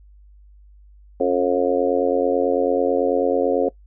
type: harmonic tone with a mistuned harmonic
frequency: 89.1 Hz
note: F2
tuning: 35 cents sharp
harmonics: 3 / 4 / 5 / 6 / 7 / 8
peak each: -24 / -25 / -20 / -20 / -30 / -28 dBFS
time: 1.2-3.69 s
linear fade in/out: 5 ms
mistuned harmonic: 3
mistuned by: +43 cents
effects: noise-tail reverb RT60 0.1 s tail -20 dB re dry + added 50 Hz sine -45 dBFS peak until 3.86 s